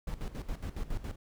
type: noise with tremolo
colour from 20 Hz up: brown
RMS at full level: -35 dBFS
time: 0.07-1.16 s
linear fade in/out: 5 ms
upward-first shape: square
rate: 7.2 Hz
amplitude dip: 75%
effects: none